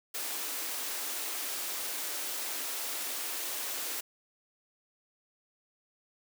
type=high-pass noise; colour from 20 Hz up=white; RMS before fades=-36 dBFS; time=0.14-4.01 s; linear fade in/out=10 ms; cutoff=260 Hz; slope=48 dB/octave; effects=none